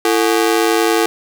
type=ring-modulated tone; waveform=sawtooth; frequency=392 Hz; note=G4; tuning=in tune; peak=-5 dBFS; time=0.05-1.06 s; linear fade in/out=0 ms; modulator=55 Hz; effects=none